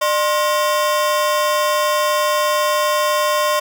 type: ring-modulated tone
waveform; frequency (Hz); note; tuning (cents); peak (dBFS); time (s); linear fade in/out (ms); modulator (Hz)
40% pulse; 833; G#5; +5; -11; 0.01-3.6; 10; 231
effects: none